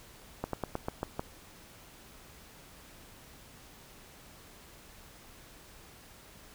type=slowing click train; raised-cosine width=1 ms; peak=-18 dBFS; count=7; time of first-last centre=0.44-1.195 s; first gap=93 ms; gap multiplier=1.12; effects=pink hiss -54 dBFS RMS until 6.54 s